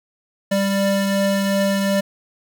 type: tone pair together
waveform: square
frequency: 197.57 / 590 Hz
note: G3 / D5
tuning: +14 / +8 cents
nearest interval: octave + perfect fifth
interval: 1894 cents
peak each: -19 / -22 dBFS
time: 0.51-2.01 s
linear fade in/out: 10 ms
effects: none